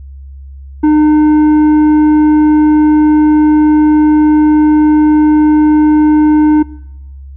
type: tone with tanh clipping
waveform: sine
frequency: 303.9 Hz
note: D#4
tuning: 41 cents flat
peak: -6 dBFS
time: 0.83-6.63 s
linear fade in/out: 10 ms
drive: 8 dB
effects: noise-tail reverb RT60 0.9 s tail -22 dB re dry + added 68 Hz sine -27 dBFS peak until 7.36 s